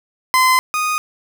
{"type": "tone pair in turn", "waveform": "30% pulse", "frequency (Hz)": [1028, 1239.5], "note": ["C6", "D#6"], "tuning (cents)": [-31, -7], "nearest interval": "minor third", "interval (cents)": 324, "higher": "second", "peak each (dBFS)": [-8, -14], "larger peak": "first", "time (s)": [[0.34, 0.59], [0.74, 0.98]], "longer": "first", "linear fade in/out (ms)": 0, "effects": []}